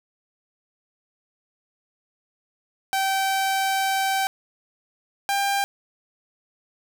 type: tone pair in turn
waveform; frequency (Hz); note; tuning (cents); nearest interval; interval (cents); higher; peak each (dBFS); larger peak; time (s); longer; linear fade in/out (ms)
sawtooth; 774 / 795.8; G5 / G5; -22 / +26; unison; 48; second; -17 / -17; neither; 2.93-4.27 / 5.29-5.64; first; 0
effects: none